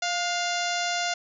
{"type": "harmonic tone with a mistuned harmonic", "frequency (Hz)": 698.5, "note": "F5", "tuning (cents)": 0, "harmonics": [1, 2, 3, 4, 5, 6, 7, 8, 9, 10], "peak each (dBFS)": [-29, -32, -34, -35, -36, -37, -37, -38, -39, -39], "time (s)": [0.02, 1.14], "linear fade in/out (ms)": 5, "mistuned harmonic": 2, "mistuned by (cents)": 45, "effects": []}